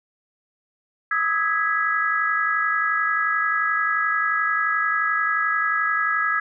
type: chord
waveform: sine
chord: E major seventh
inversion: third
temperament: equal with one note detuned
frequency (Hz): 1244.5 / 1295.9 / 1661.2 / 1975.5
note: D#6 / E6 / G#6 / B6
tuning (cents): 0 / -30 / 0 / 0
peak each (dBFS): -28 / -24 / -22 / -28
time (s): 1.11-6.4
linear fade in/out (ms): 5
effects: none